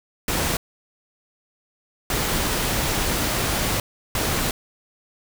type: noise bursts at uneven times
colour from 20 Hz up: pink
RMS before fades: -23 dBFS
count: 3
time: 0.28-0.57 / 2.1-3.8 / 4.15-4.51 s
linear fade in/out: 2 ms
effects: none